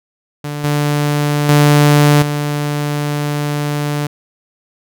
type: tone with level steps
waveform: sawtooth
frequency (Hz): 146.83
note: D3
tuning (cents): 0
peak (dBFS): -17 / -9 / -3 / -12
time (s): 0.44-4.07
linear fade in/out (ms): 5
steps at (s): 0.64 / 1.49 / 2.22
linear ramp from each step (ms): 2
effects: none